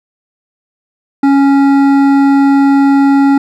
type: tone with hard clipping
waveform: sine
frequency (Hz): 277.2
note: C#4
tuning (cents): 0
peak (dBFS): -7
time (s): 1.23-3.38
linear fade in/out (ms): 5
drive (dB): 11
effects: none